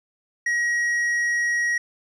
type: tone with tanh clipping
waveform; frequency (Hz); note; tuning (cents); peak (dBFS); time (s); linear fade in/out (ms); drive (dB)
sine; 1900; A#6; +33; -21; 0.46-1.78; 5; 6
effects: none